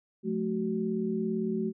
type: tone cluster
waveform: sine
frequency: 179.8 / 217.6 / 375.4 Hz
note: F#3 / A3 / F#4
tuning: -49 / -19 / +25 cents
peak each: -35 / -30 / -32 dBFS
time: 0.23-1.73 s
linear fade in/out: 50 ms
effects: none